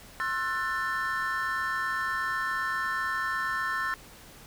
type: chord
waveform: triangle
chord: F# half-diminished seventh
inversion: second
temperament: just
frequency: 1065.6 / 1332 / 1480 / 1776 Hz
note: C6 / E6 / F#6 / A6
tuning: +31 / +18 / 0 / +16 cents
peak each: -32 / -32 / -35 / -29 dBFS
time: 0.2-3.94 s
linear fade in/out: 0 ms
effects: pink hiss -50 dBFS RMS until 4.46 s